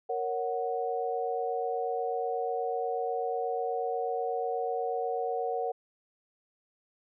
sine chord, F# major, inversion first, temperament equal, 466.2 / 554.4 / 740 Hz, A#4 / C#5 / F#5, 0 / 0 / 0 cents, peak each -32 / -37 / -32 dBFS, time 0.09-5.72 s, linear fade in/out 10 ms, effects none

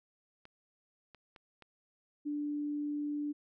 clicks, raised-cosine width 0.3 ms, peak -37 dBFS, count 4, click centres 0.454 / 1.147 / 1.362 / 1.623 s
sine tone, 293.7 Hz, D4, in tune, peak -33 dBFS, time 2.25-3.33 s, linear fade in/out 20 ms
effects none

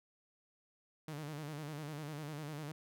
sawtooth tone with vibrato, 150 Hz, D3, 37 cents sharp, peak -38 dBFS, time 1.08-2.72 s, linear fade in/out 2 ms, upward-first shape square, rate 10 Hz, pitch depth 75 cents each way, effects none

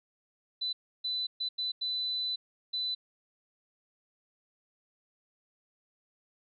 sine tone bursts at uneven times, 4000 Hz, B7, 21 cents sharp, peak -30 dBFS, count 6, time 0.61-0.73 / 1.04-1.27 / 1.4-1.49 / 1.58-1.72 / 1.81-2.36 / 2.73-2.95 s, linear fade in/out 10 ms, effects none

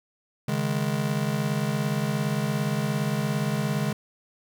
square chord, C# suspended second, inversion none, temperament just, 138.59 / 155.92 / 207.9 Hz, C#3 / D#3 / G#3, 0 / +4 / +2 cents, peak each -29 / -30 / -29 dBFS, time 0.48-3.93 s, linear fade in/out 5 ms, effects 10-bit

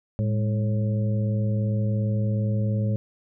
harmonic tone with a mistuned harmonic, 109.2 Hz, A2, 13 cents flat, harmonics 1 / 2 / 3 / 4 / 5, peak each -22 / -28 / -42 / -40 / -35 dBFS, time 0.19-2.96 s, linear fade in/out 0 ms, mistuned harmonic 2, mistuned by -97 cents, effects none

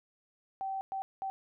sine tone bursts at uneven times, 773 Hz, G5, 24 cents flat, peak -33 dBFS, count 3, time 0.61-0.81 / 0.92-1.02 / 1.22-1.3 s, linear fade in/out 0 ms, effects none

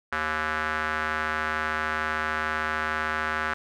square tone with band-pass filter, 77.78 Hz, D#2, in tune, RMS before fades -28 dBFS, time 0.12-3.54 s, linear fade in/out 5 ms, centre 1500 Hz, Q 3.1, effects none

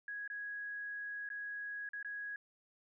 sine tone with dropouts, 1661.2 Hz, G#6, in tune, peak -40 dBFS, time 0.08-2.36 s, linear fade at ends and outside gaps 2 ms, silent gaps 0.277-0.3 / 1.29-1.301 / 1.89-1.933 / 2.028-2.047 s, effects none

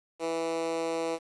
10% pulse tone with high-pass filter, 164.5 Hz, E3, 3 cents flat, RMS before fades -31 dBFS, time 0.19-1.19 s, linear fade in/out 50 ms, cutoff 410 Hz, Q 3.6, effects resampled to 22050 Hz + 9-bit

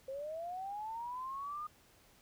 sine linear sweep, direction up, 523.3 to 1230 Hz, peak -39 dBFS, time 0.08-1.67 s, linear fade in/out 5 ms, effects pink hiss -65 dBFS RMS until 2.21 s

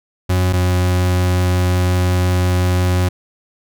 40% pulse tone pair in turn, 91.4 / 90.56 Hz, F#2 / F#2, -21 / -37 cents, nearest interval unison, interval 16 cents, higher first, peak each -12 dBFS, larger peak neither, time 0.29-0.53 / 0.53-3.09 s, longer second, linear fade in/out 10 ms, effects none

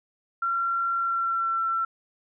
sine tone with pitch glide, 1368 to 1346.8 Hz, F6 to E6, -36 to +37 cents, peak -23 dBFS, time 0.42-1.85 s, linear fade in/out 5 ms, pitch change -27 cents, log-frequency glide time 0.97-1.58 s, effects none

